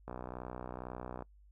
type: click train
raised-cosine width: 1 ms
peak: -28 dBFS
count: 72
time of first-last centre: 0.08-1.223 s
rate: 62.1 Hz
effects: noise-tail reverb RT60 0.1 s tail -25 dB re dry + added 50 Hz sine -58 dBFS peak until 1.51 s